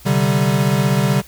square chord, C suspended second, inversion none, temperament equal with one note detuned, 130.81 / 146.83 / 193.41 Hz, C3 / D3 / G3, 0 / 0 / -23 cents, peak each -19 dBFS, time 0.05-1.22 s, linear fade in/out 20 ms, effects added 60 Hz sine -44 dBFS peak until 1.27 s + white hiss -44 dBFS RMS until 1.27 s

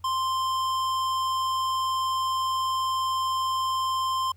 sine tone with tanh clipping, 1046.5 Hz, C6, in tune, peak -26 dBFS, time 0.04-4.32 s, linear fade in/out 5 ms, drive 17 dB, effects added 88 Hz sine -50 dBFS peak until 4.36 s + pink hiss -67 dBFS RMS until 4.36 s

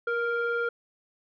sine tone pair together, 471.7 / 1396.9 Hz, A#4 / F6, +20 / 0 cents, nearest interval octave + perfect fifth, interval 1880 cents, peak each -26 dBFS, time 0.07-0.69 s, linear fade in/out 5 ms, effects tanh soft clip ceiling -22 dBFS

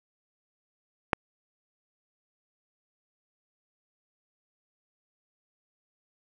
click, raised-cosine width 0.5 ms, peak -6 dBFS, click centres 1.132 s, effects none

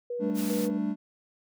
sine tone with tremolo, 484.3 Hz, B4, 34 cents flat, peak -30 dBFS, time 0.1-0.78 s, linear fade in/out 5 ms, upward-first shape square, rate 2.5 Hz, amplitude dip 70%
triangle chord, G suspended second, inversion none, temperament just, 196 / 220.5 / 294 Hz, G3 / A3 / D4, 0 / +4 / +2 cents, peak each -29 dBFS, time 0.19-0.96 s, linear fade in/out 50 ms
white noise, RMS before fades -39 dBFS, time 0.34-0.69 s, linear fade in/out 50 ms
effects none

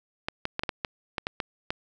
clicks, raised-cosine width 0.3 ms, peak -12 dBFS, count 10, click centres 0.285 / 0.454 / 0.594 / 0.635 / 0.692 / 0.848 / 1.182 / 1.269 / 1.402 / 1.705 s, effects none

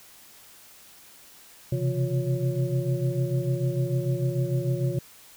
sine tone cluster, 128.6 / 135.3 / 166 / 355.8 / 556 Hz, C3 / C#3 / E3 / F4 / C#5, -30 / -42 / +12 / +32 / +5 cents, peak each -27 / -27 / -34 / -32 / -35 dBFS, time 1.72-4.99 s, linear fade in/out 5 ms, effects white hiss -51 dBFS RMS until 5.36 s

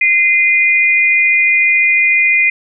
sine tone pair together, 2068 / 2446 Hz, C7 / D#7, -21 / -30 cents, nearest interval minor third, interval 291 cents, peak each -11 dBFS, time 0.01-2.5 s, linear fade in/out 5 ms, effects none

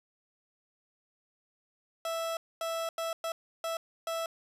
30% pulse tone bursts at uneven times, 659.3 Hz, E5, in tune, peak -29 dBFS, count 6, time 2.05-2.37 / 2.61-2.89 / 2.98-3.13 / 3.24-3.32 / 3.64-3.77 / 4.07-4.26 s, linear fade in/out 2 ms, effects resampled to 32000 Hz

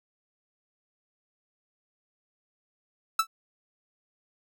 45% pulse tone with exponential decay, 1318.5 Hz, E6, in tune, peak -17 dBFS, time 3.19-3.27 s, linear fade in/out 5 ms, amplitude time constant 16 ms, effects none

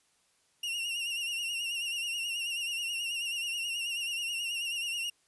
40% pulse tone with vibrato, 2794 Hz, F7, in tune, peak -31 dBFS, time 0.63-5.1 s, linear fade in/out 5 ms, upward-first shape sine, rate 9.3 Hz, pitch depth 60 cents each way, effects white hiss -70 dBFS RMS until 5.27 s + resampled to 24000 Hz

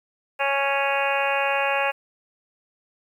harmonic tone, 277.2 Hz, C#4, in tune, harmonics 2 / 3 / 4 / 5 / 6 / 7 / 8 / 9 / 10, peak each -26 / -26 / -30 / -33 / -29 / -35 / -34 / -28 / -30 dBFS, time 0.39-1.92 s, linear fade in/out 20 ms, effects 9-bit

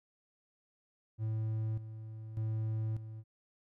triangle tone with tremolo, 110 Hz, A2, in tune, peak -30 dBFS, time 1.18-3.24 s, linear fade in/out 50 ms, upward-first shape square, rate 0.84 Hz, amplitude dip 70%, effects none

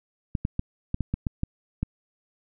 clicks, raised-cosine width 5 ms, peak -13 dBFS, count 9, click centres 0.352 / 0.451 / 0.594 / 0.944 / 1.007 / 1.14 / 1.268 / 1.434 / 1.83 s, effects none

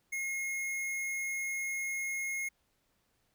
square tone, 2155 Hz, C#7, 49 cents flat, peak -34 dBFS, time 0.12-2.49 s, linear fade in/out 10 ms, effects pink hiss -75 dBFS RMS until 3.34 s

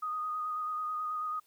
sine tone with vibrato, 1241 Hz, D#6, 5 cents flat, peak -32 dBFS, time 0.02-1.4 s, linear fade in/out 10 ms, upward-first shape square, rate 9.2 Hz, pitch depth 17 cents each way, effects white hiss -69 dBFS RMS until 1.46 s

